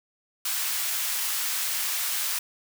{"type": "high-pass noise", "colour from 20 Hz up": "white", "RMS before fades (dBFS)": -28, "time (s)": [0.45, 2.39], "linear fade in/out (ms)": 5, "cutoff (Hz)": 1100, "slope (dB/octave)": 12, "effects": []}